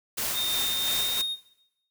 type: noise with tremolo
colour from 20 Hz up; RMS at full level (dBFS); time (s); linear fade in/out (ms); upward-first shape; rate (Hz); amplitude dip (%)
white; -29; 0.17-1.22; 10; sine; 2.9; 35
type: tone with pitch glide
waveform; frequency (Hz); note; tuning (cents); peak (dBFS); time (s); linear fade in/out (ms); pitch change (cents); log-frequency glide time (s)
triangle; 3658 to 3709; A#7 to A#7; -33 to -9; -25; 0.33-1.37; 50; +24; 0.8-1.25
effects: noise-tail reverb RT60 0.8 s tail -17 dB re dry